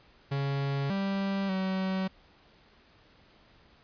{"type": "tone with pitch steps", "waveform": "45% pulse", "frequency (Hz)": [139.1, 195.9, 189.3], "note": ["C#3", "G3", "F#3"], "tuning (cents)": [6, -1, 40], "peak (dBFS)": -28, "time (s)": [0.31, 2.08], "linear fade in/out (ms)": 10, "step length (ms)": 590, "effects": ["pink hiss -60 dBFS RMS until 3.83 s", "resampled to 11025 Hz"]}